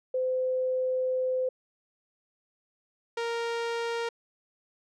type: tone pair in turn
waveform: sine / sawtooth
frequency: 513 / 465.6 Hz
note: C5 / A#4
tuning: -34 / -2 cents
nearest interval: major second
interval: 168 cents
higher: first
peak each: -25 dBFS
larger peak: neither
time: 0.14-1.49 / 3.17-4.09 s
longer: first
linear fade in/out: 5 ms
effects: low-pass 5000 Hz 12 dB/octave